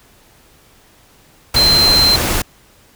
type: tone in noise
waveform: sine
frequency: 4116 Hz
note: C8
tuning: 29 cents flat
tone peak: -9 dBFS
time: 1.56-2.16 s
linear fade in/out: 5 ms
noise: pink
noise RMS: -17 dBFS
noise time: 1.54-2.42 s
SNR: +5 dB
effects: pink hiss -49 dBFS RMS until 2.95 s